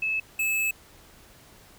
sine / square tone pair in turn, 2603 / 2603 Hz, E7 / E7, -22 / -22 cents, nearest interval unison, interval 0 cents, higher neither, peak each -24 dBFS, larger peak neither, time 0.02-0.2 / 0.39-0.71 s, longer second, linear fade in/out 5 ms, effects pink hiss -53 dBFS RMS until 1.78 s

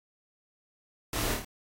pink noise with echo, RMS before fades -33 dBFS, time 1.13-1.34 s, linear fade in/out 2 ms, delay 27 ms, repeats 4, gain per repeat -3 dB, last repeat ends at 1.448 s, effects AAC 48 kbps

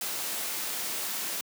white noise, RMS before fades -33 dBFS, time 0.01-1.41 s, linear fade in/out 2 ms, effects high-pass 200 Hz 12 dB/octave

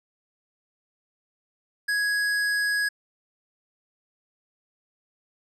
square tone, 1665 Hz, G#6, 4 cents sharp, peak -23 dBFS, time 1.88-2.89 s, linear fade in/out 10 ms, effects low-pass 10000 Hz 12 dB/octave

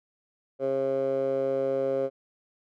15% pulse tone with band-pass filter, 134.8 Hz, C#3, 48 cents flat, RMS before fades -27 dBFS, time 0.59-2.1 s, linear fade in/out 50 ms, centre 510 Hz, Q 4.7, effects none

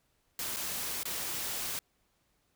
white noise with dropouts, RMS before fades -36 dBFS, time 0.39-1.79 s, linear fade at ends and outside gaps 1 ms, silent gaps 0.562-0.568 / 1.032-1.054 s, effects pink hiss -74 dBFS RMS until 2.55 s

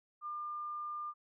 sine tone, 1200 Hz, D6, 37 cents sharp, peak -38 dBFS, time 0.21-1.14 s, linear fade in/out 50 ms, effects none

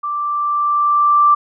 sine tone with level ramp, 1174.7 Hz, D6, in tune, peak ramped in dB -19 to -7 dBFS, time 0.03-1.35 s, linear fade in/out 10 ms, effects none

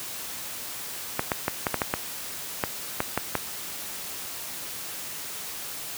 clicks, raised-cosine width 0.5 ms, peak -8 dBFS, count 11, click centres 1.194 / 1.318 / 1.481 / 1.668 / 1.743 / 1.818 / 1.939 / 2.638 / 3.004 / 3.176 / 3.353 s, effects white hiss -36 dBFS RMS until 5.97 s + high-pass 60 Hz 12 dB/octave

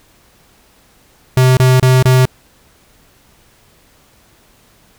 square tone bursts, 128.7 Hz, C3, 28 cents flat, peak -7 dBFS, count 4, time 1.37-2.254 s, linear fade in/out 2 ms, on 200 ms, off 28 ms, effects pink hiss -50 dBFS RMS until 4.98 s

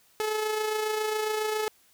sawtooth tone with amplitude modulation, 430.3 Hz, A4, 39 cents flat, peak -21 dBFS, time 0.2-1.68 s, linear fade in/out 0 ms, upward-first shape sine, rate 27.3 Hz, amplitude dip 40%, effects white hiss -62 dBFS RMS until 1.93 s

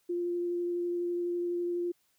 sine tone with vibrato, 349.2 Hz, F4, in tune, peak -29 dBFS, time 0.09-1.92 s, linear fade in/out 10 ms, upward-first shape sine, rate 12 Hz, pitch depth 9 cents each way, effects white hiss -72 dBFS RMS until 2.18 s

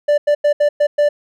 triangle tone bursts at uneven times, 587.3 Hz, D5, in tune, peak -8 dBFS, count 6, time 0.08-0.18 / 0.27-0.35 / 0.44-0.53 / 0.6-0.69 / 0.8-0.87 / 0.98-1.09 s, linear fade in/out 10 ms, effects none

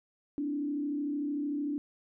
sine tone with frequency modulation, 290.4 Hz, D4, 19 cents flat, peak -30 dBFS, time 0.38-1.78 s, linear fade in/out 0 ms, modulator 33.3 Hz, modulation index 0.62, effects none

